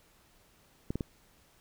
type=clicks; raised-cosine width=3 ms; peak=-20 dBFS; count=3; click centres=0.905 / 0.956 / 1.008 s; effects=pink hiss -64 dBFS RMS until 1.6 s